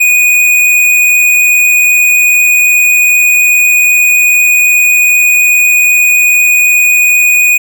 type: tone with amplitude modulation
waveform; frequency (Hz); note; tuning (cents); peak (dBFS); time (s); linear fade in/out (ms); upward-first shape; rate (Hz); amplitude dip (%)
square; 2473; D#7; -11; -4; 0-7.58; 10; sine; 82.5; 25
effects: none